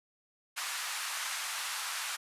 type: band-pass noise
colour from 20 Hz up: pink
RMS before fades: -37 dBFS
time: 0.56-2.17 s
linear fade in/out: 20 ms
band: 1000 to 12000 Hz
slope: 24 dB/octave
effects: resampled to 32000 Hz